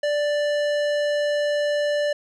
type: tone with tanh clipping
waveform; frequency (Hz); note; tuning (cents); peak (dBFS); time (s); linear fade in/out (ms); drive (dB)
sine; 587.3; D5; 0; -22; 0.03-2.13; 5; 17
effects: none